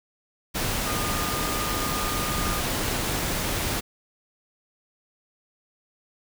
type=tone in noise; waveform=sine; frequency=1218 Hz; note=D#6; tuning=37 cents flat; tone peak=-32 dBFS; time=0.85-2.61 s; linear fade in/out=20 ms; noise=pink; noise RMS=-27 dBFS; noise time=0.54-3.81 s; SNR=-8 dB; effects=none